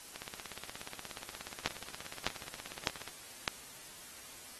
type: two click trains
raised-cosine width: 0.2 ms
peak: -12 / -24 dBFS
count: 4 / 50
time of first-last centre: 1.66-3.478 / 0.16-3.077 s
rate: 1.65 / 16.8 Hz
effects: white hiss -51 dBFS RMS until 4.59 s + AAC 32 kbps